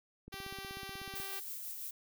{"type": "click train", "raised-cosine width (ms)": 3, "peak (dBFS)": -36, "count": 16, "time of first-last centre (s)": [0.28, 1.2], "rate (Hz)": 16.3}
{"type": "tone", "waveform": "5% pulse", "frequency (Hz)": 390, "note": "G4", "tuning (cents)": -9, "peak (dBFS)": -32, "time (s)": [0.32, 1.4], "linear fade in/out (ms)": 10}
{"type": "noise with tremolo", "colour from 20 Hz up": "violet", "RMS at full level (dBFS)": -42, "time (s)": [1.15, 1.91], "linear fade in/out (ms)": 5, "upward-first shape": "sine", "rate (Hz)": 6.1, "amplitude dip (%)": 30}
{"effects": []}